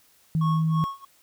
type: tone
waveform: sine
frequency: 160 Hz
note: D#3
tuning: 49 cents sharp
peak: -20 dBFS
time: 0.35-0.84 s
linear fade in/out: 0 ms
type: tone with tremolo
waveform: triangle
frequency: 1100 Hz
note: C#6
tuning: 14 cents flat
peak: -24 dBFS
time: 0.41-1.05 s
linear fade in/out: 5 ms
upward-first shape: sine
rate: 3 Hz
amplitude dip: 95%
effects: white hiss -60 dBFS RMS until 1.22 s